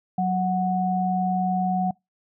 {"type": "tone pair together", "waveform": "sine", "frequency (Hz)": [185, 738.2], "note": ["F#3", "F#5"], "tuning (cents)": [0, -4], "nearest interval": "2 octaves", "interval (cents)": 2396, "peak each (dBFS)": [-23, -23], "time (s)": [0.18, 1.91], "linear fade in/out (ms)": 5, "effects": ["noise-tail reverb RT60 0.2 s tail -26 dB re dry"]}